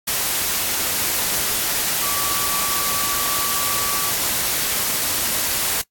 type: tone in noise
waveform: sine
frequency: 1151 Hz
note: D6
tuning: 35 cents flat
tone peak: -26 dBFS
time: 2.02-4.12 s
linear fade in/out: 10 ms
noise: white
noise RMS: -21 dBFS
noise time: 0.07-5.82 s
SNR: -8 dB
effects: noise-tail reverb RT60 0.1 s tail -20 dB re dry + AAC 64 kbps